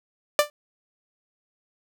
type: tone with exponential decay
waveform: sawtooth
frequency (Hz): 591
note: D5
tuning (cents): +11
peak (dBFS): -8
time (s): 0.39-0.5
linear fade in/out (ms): 1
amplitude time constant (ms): 23
effects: none